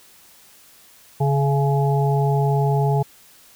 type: harmonic tone with a mistuned harmonic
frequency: 140.5 Hz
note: C#3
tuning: 24 cents sharp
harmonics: 1 / 3 / 5 / 6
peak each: -17 / -24 / -28 / -25 dBFS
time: 1.2-3.03 s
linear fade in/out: 10 ms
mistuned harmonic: 5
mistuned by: -45 cents
effects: white hiss -50 dBFS RMS until 3.55 s